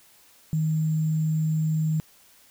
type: tone with sample-and-hold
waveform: sine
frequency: 156.9 Hz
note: D#3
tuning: 15 cents sharp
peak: -21 dBFS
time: 0.53-2 s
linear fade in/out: 0 ms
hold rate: 7350 Hz
effects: white hiss -56 dBFS RMS until 2.5 s